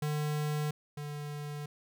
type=tone pair in turn; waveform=square; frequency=150 / 147.17 Hz; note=D3 / D3; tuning=+37 / +4 cents; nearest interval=unison; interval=33 cents; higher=first; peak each=-31 / -38 dBFS; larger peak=first; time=0.02-0.71 / 0.97-1.66 s; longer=neither; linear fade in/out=5 ms; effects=none